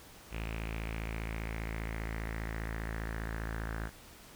sawtooth tone with low-pass filter sweep, 55 Hz, A1, in tune, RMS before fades -38 dBFS, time 0.3-3.91 s, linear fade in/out 50 ms, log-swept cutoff 2600 to 1600 Hz, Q 4.8, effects pink hiss -54 dBFS RMS until 4.35 s

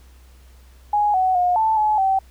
sine tone with pitch steps, 831 / 747 / 717 / 881 / 853 / 770 Hz, G#5 / F#5 / F5 / A5 / G#5 / G5, +1 / +16 / +45 / +2 / +46 / -31 cents, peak -15 dBFS, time 0.93-2.19 s, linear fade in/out 5 ms, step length 210 ms, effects added 63 Hz sine -45 dBFS peak until 2.3 s + pink hiss -56 dBFS RMS until 2.3 s

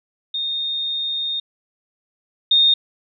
sine tone pair in turn, 3677 / 3677 Hz, A#7 / A#7, -24 / -24 cents, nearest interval unison, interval 0 cents, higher neither, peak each -21 / -11 dBFS, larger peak second, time 0.34-1.4 / 2.51-2.74 s, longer first, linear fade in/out 5 ms, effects none

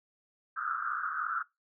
pink band-pass noise, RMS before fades -34 dBFS, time 0.56-1.43 s, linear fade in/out 10 ms, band 1200 to 1500 Hz, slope 96 dB/octave, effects noise-tail reverb RT60 0.2 s tail -22 dB re dry

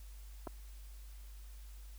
clicks, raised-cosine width 1 ms, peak -29 dBFS, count 2, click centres 0.471 / 0.474 s, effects added 50 Hz sine -48 dBFS peak until 1.98 s + white hiss -63 dBFS RMS until 1.98 s

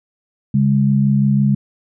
sine tone pair together, 138.59 / 204.6 Hz, C#3 / G#3, 0 / -26 cents, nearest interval perfect fifth, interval 674 cents, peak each -14 dBFS, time 0.54-1.55 s, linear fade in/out 5 ms, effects none

